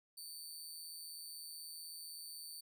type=tone with amplitude modulation; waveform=20% pulse; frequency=4556 Hz; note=C#8; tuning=47 cents sharp; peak=-39 dBFS; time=0.17-2.61 s; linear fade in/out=10 ms; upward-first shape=sine; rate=159 Hz; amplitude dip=55%; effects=none